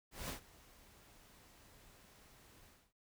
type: noise with ADSR envelope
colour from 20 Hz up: pink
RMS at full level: -42 dBFS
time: 0.11-2.93 s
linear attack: 180 ms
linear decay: 110 ms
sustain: -21 dB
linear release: 260 ms
effects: noise-tail reverb RT60 0.1 s tail -18 dB re dry